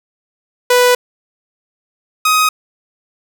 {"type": "tone pair in turn", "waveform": "sawtooth", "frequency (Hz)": [493.9, 1257.2], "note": ["B4", "D#6"], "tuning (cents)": [0, 18], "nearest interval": "octave + major third", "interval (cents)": 1618, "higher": "second", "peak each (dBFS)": [-4, -6], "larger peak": "first", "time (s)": [[0.7, 0.95], [2.25, 2.49]], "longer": "first", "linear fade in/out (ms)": 5, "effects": []}